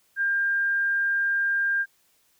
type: tone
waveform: sine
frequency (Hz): 1600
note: G6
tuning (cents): +35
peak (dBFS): -21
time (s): 0.16-1.86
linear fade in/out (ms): 50
effects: white hiss -65 dBFS RMS until 2.39 s